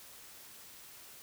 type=silence; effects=white hiss -53 dBFS RMS until 1.22 s